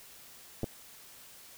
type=clicks; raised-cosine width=2 ms; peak=-20 dBFS; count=2; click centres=0.633 / 0.642 s; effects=white hiss -53 dBFS RMS until 1.57 s